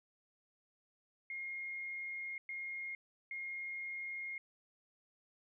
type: tone bursts at uneven times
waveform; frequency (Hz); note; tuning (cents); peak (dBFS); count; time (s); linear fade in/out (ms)
sine; 2139; C7; +38; -40; 3; 1.3-2.38 / 2.49-2.95 / 3.31-4.38; 2
effects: none